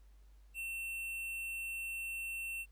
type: tone with hard clipping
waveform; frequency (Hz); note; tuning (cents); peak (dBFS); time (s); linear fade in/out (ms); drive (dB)
sine; 2700; E7; +41; -40; 0.54-2.66; 50; 11
effects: added 50 Hz sine -57 dBFS peak until 2.71 s + pink hiss -75 dBFS RMS until 2.71 s